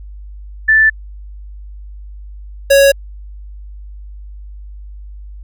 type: tone pair in turn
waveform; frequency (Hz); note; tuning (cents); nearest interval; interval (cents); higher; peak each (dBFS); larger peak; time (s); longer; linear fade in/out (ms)
sine / square; 1760 / 554.4; A6 / C#5; 0 / 0; octave + minor sixth; 2000; first; -6; neither; 0.68-0.9 / 2.7-2.92; neither; 10
effects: added 50 Hz sine -29 dBFS peak until 5.43 s